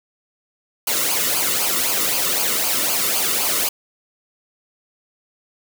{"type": "noise with flanger", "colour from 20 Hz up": "white", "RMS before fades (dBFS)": -20, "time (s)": [0.87, 3.69], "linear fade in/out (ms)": 5, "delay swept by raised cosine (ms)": [0.53, 1.26], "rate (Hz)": 3.9, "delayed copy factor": -0.7, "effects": []}